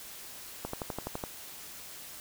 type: click train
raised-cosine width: 1 ms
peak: -20 dBFS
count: 8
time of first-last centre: 0.65-1.238 s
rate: 11.9 Hz
effects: white hiss -46 dBFS RMS until 2.2 s